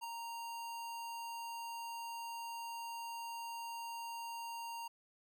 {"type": "tone with ADSR envelope", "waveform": "square", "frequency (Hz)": 930, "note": "A#5", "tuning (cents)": -4, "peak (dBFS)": -40, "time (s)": [0.01, 4.88], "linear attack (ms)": 30, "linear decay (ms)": 8, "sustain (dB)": -3, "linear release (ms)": 8, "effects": []}